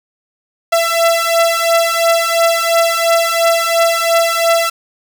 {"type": "beating tone pair", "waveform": "sawtooth", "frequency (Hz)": [668, 670.9], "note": ["E5", "E5"], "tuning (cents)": [23, 30], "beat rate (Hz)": 2.9, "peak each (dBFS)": -10, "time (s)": [0.72, 4.7], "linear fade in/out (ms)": 10, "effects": []}